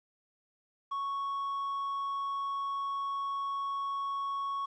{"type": "tone with quantisation", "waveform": "triangle", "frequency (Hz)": 1108.7, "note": "C#6", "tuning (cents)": 0, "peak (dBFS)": -30, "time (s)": [0.91, 4.66], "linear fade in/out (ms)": 10, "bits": 10, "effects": ["low-pass 5000 Hz 12 dB/octave"]}